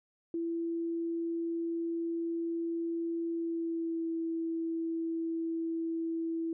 sine tone with pitch glide, 334.5 to 329.1 Hz, E4 to E4, +25 to -3 cents, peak -31 dBFS, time 0.34-6.53 s, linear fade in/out 2 ms, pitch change -28 cents, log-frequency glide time 3.28-4.09 s, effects none

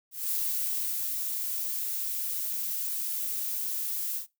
violet noise with ADSR envelope, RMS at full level -29 dBFS, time 0.11-4.27 s, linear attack 200 ms, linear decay 840 ms, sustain -3 dB, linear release 110 ms, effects noise-tail reverb RT60 0.2 s tail -19 dB re dry

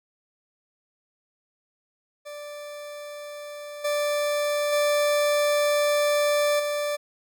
40% pulse tone with level steps, 587.3 Hz, D5, in tune, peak -35 / -22 / -19 / -24 dBFS, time 2.25-6.97 s, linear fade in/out 20 ms, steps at 3.84 / 4.72 / 6.59 s, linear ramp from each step 10 ms, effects none

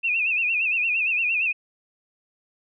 sine tone with vibrato, 2585 Hz, E7, 34 cents flat, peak -20 dBFS, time 0.03-1.53 s, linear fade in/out 20 ms, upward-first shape sine, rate 8.7 Hz, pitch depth 110 cents each way, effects none

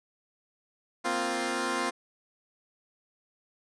10% pulse chord, Bb suspended second, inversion none, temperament equal, 233.1 / 261.6 / 349.2 Hz, Bb3 / C4 / F4, 0 / 0 / 0 cents, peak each -27 / -24 / -23 dBFS, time 1.04-1.91 s, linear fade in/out 20 ms, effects resampled to 24000 Hz

